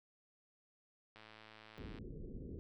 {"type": "click train", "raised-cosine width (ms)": 0.3, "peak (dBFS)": -40, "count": 91, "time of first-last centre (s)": [1.16, 1.986], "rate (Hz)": 109}
{"type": "low-pass noise", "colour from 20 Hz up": "pink", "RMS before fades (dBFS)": -48, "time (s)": [1.78, 2.59], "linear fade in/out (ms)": 0, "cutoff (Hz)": 460, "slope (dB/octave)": 48}
{"effects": []}